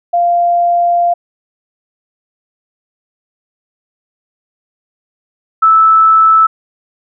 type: tone pair in turn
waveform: sine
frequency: 695 / 1312 Hz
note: F5 / E6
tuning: -9 / -9 cents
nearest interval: major seventh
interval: 1100 cents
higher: second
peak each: -8 / -4 dBFS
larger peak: second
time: 0.13-1.14 / 5.62-6.47 s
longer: first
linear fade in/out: 10 ms
effects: none